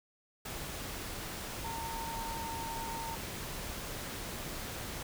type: tone in noise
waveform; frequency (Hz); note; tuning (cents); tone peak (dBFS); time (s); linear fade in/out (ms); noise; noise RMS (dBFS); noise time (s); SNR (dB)
sine; 912; A#5; -38; -39; 1.64-3.15; 5; pink; -41; 0.45-5.03; -1
effects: none